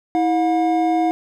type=tone pair together; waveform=triangle; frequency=324.5 / 720 Hz; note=E4 / F#5; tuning=-27 / -47 cents; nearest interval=octave + major second; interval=1380 cents; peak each=-16 dBFS; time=0.15-1.11 s; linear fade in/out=0 ms; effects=none